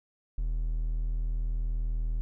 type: tone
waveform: triangle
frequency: 40.11 Hz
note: E1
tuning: 47 cents flat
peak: -25 dBFS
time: 0.38-2.21 s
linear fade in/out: 0 ms
effects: none